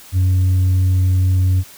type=tone with tanh clipping; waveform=sine; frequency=92.5 Hz; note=F#2; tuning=in tune; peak=-12 dBFS; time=0.12-1.64 s; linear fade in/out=50 ms; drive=2 dB; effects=white hiss -41 dBFS RMS until 1.77 s